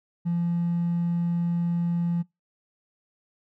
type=tone with hard clipping; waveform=triangle; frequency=171.7 Hz; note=F3; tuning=29 cents flat; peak=-23 dBFS; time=0.25-2.23 s; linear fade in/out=20 ms; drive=4 dB; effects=noise-tail reverb RT60 0.2 s tail -24 dB re dry